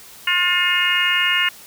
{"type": "harmonic tone with a mistuned harmonic", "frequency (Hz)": 356.2, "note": "F4", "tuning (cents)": 34, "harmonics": [3, 4, 5, 6, 7, 8], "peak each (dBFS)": [-27, -24, -22, -22, -26, -19], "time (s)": [0.27, 1.49], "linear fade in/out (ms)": 5, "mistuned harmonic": 7, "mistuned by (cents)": 23, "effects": ["white hiss -42 dBFS RMS until 1.66 s"]}